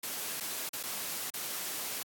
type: noise with dropouts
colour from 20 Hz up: white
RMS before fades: -37 dBFS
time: 0.03-2.03 s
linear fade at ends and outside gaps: 5 ms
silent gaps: 0.401-0.406 / 0.692-0.732 / 0.83-0.835 / 1.303-1.338 s
effects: high-pass 150 Hz 12 dB/octave + AAC 64 kbps